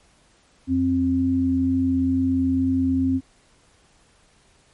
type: tone pair together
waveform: sine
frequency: 87.31 / 264.1 Hz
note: F2 / C4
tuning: 0 / +16 cents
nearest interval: octave + perfect fifth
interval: 1916 cents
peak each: -26 / -18 dBFS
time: 0.67-3.21 s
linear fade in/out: 50 ms
effects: pink hiss -58 dBFS RMS until 4.73 s + MP3 48 kbps